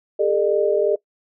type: tone cluster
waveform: sine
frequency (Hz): 405.3 / 447.9 / 605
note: G#4 / A4 / D#5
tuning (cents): -42 / +31 / -49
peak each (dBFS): -20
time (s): 0.19-0.96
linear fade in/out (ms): 10
effects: noise-tail reverb RT60 0.1 s tail -20 dB re dry